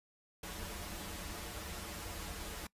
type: noise with comb filter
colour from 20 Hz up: pink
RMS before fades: -44 dBFS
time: 0.43-2.67 s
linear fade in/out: 5 ms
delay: 7.7 ms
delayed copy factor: -0.85
effects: noise-tail reverb RT60 0.1 s tail -22 dB re dry + resampled to 32000 Hz